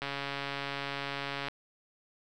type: click train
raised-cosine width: 0.3 ms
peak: -19 dBFS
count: 206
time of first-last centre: 0.02-1.484 s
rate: 140 Hz
effects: none